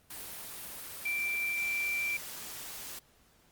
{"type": "tone in noise", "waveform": "sine", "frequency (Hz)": 2349, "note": "D7", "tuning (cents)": 0, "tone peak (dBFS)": -30, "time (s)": [1.05, 2.17], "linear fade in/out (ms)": 5, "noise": "white", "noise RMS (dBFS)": -43, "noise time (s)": [0.1, 2.99], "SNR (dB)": 10, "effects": ["pink hiss -65 dBFS RMS until 3.51 s", "Opus 32 kbps"]}